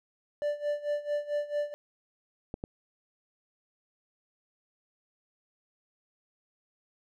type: tone with tremolo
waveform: triangle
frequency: 587.3 Hz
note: D5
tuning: in tune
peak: -24 dBFS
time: 0.42-1.74 s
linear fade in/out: 0 ms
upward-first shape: sine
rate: 4.5 Hz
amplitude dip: 85%
type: clicks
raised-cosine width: 2 ms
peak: -22 dBFS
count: 2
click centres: 2.541 / 2.639 s
effects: none